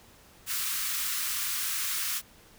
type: high-pass noise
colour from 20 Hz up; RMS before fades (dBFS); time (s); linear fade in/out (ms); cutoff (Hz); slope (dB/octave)
white; -31; 0.46-2.22; 50; 1100; 48
effects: pink hiss -56 dBFS RMS until 2.58 s